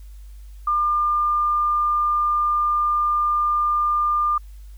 sine tone, 1200 Hz, D6, 37 cents sharp, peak -17 dBFS, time 0.67-4.38 s, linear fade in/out 5 ms, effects added 50 Hz sine -37 dBFS peak until 4.77 s + white hiss -59 dBFS RMS until 4.77 s

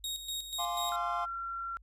sawtooth tone with tremolo, 3758 Hz, A#7, 13 cents sharp, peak -31 dBFS, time 0.04-0.96 s, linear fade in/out 2 ms, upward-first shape square, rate 4.1 Hz, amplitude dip 60%
triangle chord, D half-diminished seventh, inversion first, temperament equal, 698.5 / 830.6 / 1046.5 / 1174.7 Hz, F5 / Ab5 / C6 / D6, 0 / 0 / 0 / 0 cents, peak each -34 / -39 / -34 / -40 dBFS, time 0.58-1.26 s, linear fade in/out 20 ms
sine tone, 1366 Hz, F6, 39 cents flat, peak -35 dBFS, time 0.92-1.77 s, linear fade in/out 0 ms
effects added 50 Hz sine -55 dBFS peak until 1.82 s + resampled to 32000 Hz

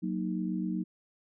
sine chord, D# minor, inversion first, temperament equal, 185 / 233.1 / 311.1 Hz, F#3 / A#3 / D#4, 0 / 0 / 0 cents, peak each -32 / -36 / -35 dBFS, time 0.02-0.84 s, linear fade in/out 20 ms, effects none

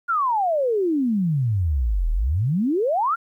sine exponential two-way sweep, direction down then up, 1440 to 37.39 to 1440 Hz, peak -18 dBFS, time 0.08-3.16 s, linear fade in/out 20 ms, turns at 2.11 s, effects 10-bit

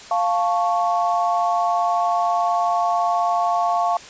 sine chord, F augmented, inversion none, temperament equal, 698.5 / 880 / 1108.7 Hz, F5 / A5 / C#6, 0 / 0 / 0 cents, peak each -19 / -24 / -23 dBFS, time 0.11-3.97 s, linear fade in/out 2 ms, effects white hiss -40 dBFS RMS until 4.09 s + resampled to 16000 Hz

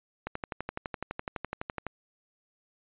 click train, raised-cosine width 0.5 ms, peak -18 dBFS, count 20, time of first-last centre 0.27-1.867 s, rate 11.9 Hz, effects resampled to 8000 Hz

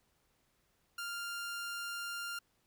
sawtooth tone, 1396.9 Hz, F6, in tune, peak -35 dBFS, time 0.98-2.39 s, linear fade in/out 5 ms, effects pink hiss -75 dBFS RMS until 2.66 s

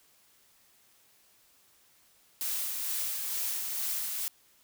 blue noise with tremolo, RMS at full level -32 dBFS, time 2.41-4.28 s, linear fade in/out 0 ms, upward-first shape sine, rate 2.2 Hz, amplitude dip 30%, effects white hiss -64 dBFS RMS until 4.63 s

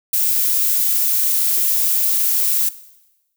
violet noise, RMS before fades -17 dBFS, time 0.13-2.69 s, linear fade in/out 5 ms, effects noise-tail reverb RT60 1.0 s tail -17 dB re dry

